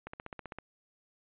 click train, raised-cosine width 0.5 ms, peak -26 dBFS, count 9, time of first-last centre 0.07-0.586 s, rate 15.5 Hz, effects resampled to 8000 Hz

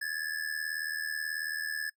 square ring-modulated tone, 1705 Hz, G#6, 45 cents sharp, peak -30 dBFS, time 0.01-1.9 s, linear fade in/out 10 ms, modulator 39.2 Hz, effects noise-tail reverb RT60 0.1 s tail -22 dB re dry

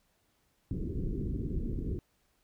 pink low-pass noise, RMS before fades -34 dBFS, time 0.71-1.99 s, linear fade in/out 0 ms, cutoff 400 Hz, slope 48 dB/octave, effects pink hiss -73 dBFS RMS until 2.43 s

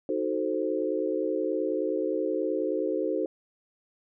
sine chord, D# diminished seventh, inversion none, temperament equal, 311.1 / 370 / 440 / 523.3 Hz, D#4 / F#4 / A4 / C5, 0 / 0 / 0 / 0 cents, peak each -31 dBFS, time 0.09-3.26 s, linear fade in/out 2 ms, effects none

